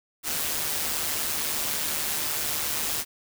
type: noise with amplitude modulation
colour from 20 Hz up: white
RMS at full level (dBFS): -26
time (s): 0.23-3.05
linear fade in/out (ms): 50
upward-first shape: sine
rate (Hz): 152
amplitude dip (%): 50
effects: none